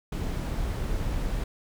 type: noise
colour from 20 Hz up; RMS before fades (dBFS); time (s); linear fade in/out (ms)
brown; -29; 0.12-1.44; 5
effects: none